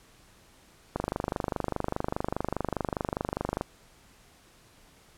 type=click train; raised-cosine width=1 ms; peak=-14 dBFS; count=67; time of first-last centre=0.96-3.611 s; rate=24.9 Hz; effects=pink hiss -58 dBFS RMS until 5.17 s + low-pass 12000 Hz 12 dB/octave